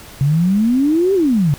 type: exponential two-way sweep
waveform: sine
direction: up then down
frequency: 134.5 to 402.3 to 134.5 Hz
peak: -11 dBFS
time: 0.21-1.54 s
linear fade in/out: 0 ms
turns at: 1.14 s
effects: pink hiss -38 dBFS RMS until 1.58 s